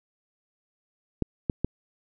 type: clicks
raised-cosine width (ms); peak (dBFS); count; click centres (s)
3; -11; 3; 1.223 / 1.498 / 1.646
effects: none